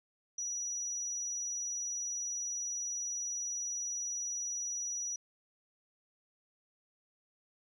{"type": "tone", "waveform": "sine", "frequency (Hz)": 5840, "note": "F#8", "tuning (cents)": -24, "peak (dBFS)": -34, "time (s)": [0.38, 5.16], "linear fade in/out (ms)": 5, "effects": ["tanh soft clip ceiling -30 dBFS"]}